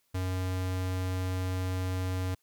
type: tone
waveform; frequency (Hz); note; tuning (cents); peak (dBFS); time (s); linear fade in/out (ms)
square; 92.5; F#2; 0; -30; 0.14-2.35; 10
effects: white hiss -73 dBFS RMS until 2.42 s